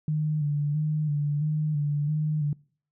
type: tone with vibrato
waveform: sine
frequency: 149.6 Hz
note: D3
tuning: 32 cents sharp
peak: -23 dBFS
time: 0.08-2.53 s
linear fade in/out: 2 ms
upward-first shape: square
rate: 1.5 Hz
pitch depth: 40 cents each way
effects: noise-tail reverb RT60 0.5 s tail -25 dB re dry